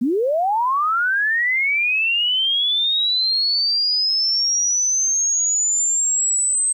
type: linear sweep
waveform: sine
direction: up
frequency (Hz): 220 to 8300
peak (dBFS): -16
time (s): 0.01-6.73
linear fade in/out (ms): 10
effects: 9-bit